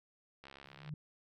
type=click train; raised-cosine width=0.3 ms; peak=-36 dBFS; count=32; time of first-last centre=0.44-0.891 s; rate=68.7 Hz
type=tone with exponential growth; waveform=sine; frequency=150.9 Hz; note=D3; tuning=47 cents sharp; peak=-37 dBFS; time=0.65-0.94 s; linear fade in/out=2 ms; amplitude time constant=61 ms
effects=none